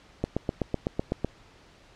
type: click train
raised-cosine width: 2 ms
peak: -12 dBFS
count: 9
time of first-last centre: 0.24-1.246 s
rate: 7.95 Hz
effects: pink hiss -55 dBFS RMS until 1.95 s + low-pass 5000 Hz 12 dB/octave